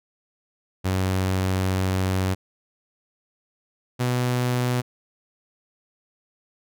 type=tone pair in turn; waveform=sawtooth; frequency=94 / 124.11 Hz; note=F#2 / B2; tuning=+28 / +9 cents; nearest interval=perfect fourth; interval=481 cents; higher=second; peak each=-17 dBFS; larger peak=neither; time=0.84-2.35 / 3.99-4.82 s; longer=first; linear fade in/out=20 ms; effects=none